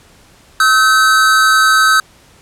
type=tone pair together; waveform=square; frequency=1288 / 1536.7 Hz; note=E6 / G6; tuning=-41 / -35 cents; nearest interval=minor third; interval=306 cents; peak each=-11 dBFS; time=0.6-2 s; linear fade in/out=2 ms; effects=pink hiss -46 dBFS RMS until 2.41 s + low-pass 11000 Hz 12 dB/octave